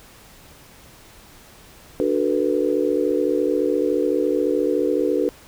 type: chord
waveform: sine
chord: B minor seventh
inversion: first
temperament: just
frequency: 296.3 / 370.4 / 444.5 / 493.9 Hz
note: D4 / F#4 / A4 / B4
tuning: +15 / +2 / +18 / 0 cents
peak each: -23 dBFS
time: 2-5.29 s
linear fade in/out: 0 ms
effects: pink hiss -47 dBFS RMS until 5.47 s